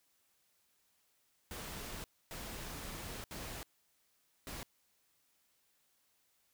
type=noise bursts at uneven times; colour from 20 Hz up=pink; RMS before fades=-45 dBFS; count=4; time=1.51-2.04 / 2.31-3.24 / 3.31-3.63 / 4.47-4.63 s; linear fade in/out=0 ms; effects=white hiss -75 dBFS RMS until 6.53 s